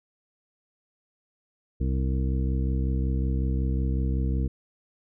harmonic tone, 65.41 Hz, C2, in tune, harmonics 1 / 2 / 3 / 4 / 5 / 7, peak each -24 / -30 / -34 / -36 / -38 / -41 dBFS, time 1.8-4.48 s, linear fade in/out 10 ms, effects none

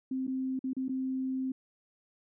sine tone with dropouts, 261.6 Hz, C4, in tune, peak -30 dBFS, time 0.11-1.52 s, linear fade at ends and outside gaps 5 ms, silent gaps 0.269-0.277 / 0.592-0.64 / 0.733-0.766 / 0.883-0.892 s, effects none

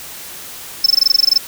triangle tone bursts, 5274 Hz, E8, in tune, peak -5 dBFS, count 13, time 0.84-1.378 s, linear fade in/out 5 ms, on 22 ms, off 21 ms, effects white hiss -32 dBFS RMS until 1.47 s

